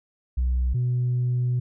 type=tone pair in turn; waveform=sine; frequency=62.6 / 123.8 Hz; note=B1 / B2; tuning=+24 / +5 cents; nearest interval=octave; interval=1181 cents; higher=second; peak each=-18 / -19 dBFS; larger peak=first; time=0.37-0.74 / 0.74-1.6 s; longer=second; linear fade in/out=10 ms; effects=tanh soft clip ceiling -18 dBFS